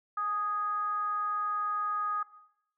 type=tone with frequency modulation; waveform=sine; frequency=1244.5 Hz; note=D#6; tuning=in tune; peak=-29 dBFS; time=0.17-2.23 s; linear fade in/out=5 ms; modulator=413 Hz; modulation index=0.33; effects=noise-tail reverb RT60 0.8 s tail -17 dB re dry